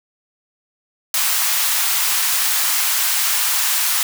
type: high-pass noise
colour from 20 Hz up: white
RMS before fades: -18 dBFS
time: 1.14-4.03 s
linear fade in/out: 2 ms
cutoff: 820 Hz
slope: 24 dB/octave
effects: none